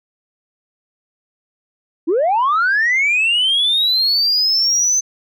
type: linear sweep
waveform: sine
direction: up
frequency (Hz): 293.7 to 6200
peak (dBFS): -11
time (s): 2.07-5.01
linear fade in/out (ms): 20
effects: tanh soft clip ceiling -10 dBFS